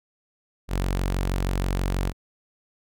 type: tone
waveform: sawtooth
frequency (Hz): 46.25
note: F#1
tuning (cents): 0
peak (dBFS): -19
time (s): 0.68-2.13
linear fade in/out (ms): 50
effects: none